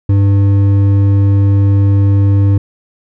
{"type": "tone with hard clipping", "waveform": "triangle", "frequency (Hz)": 99.4, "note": "G2", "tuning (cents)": 25, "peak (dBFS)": -8, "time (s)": [0.09, 2.58], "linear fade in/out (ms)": 5, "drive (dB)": 11, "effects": []}